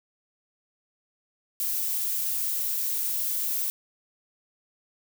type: noise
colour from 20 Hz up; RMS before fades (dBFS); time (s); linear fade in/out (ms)
violet; -28; 1.6-3.7; 0
effects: none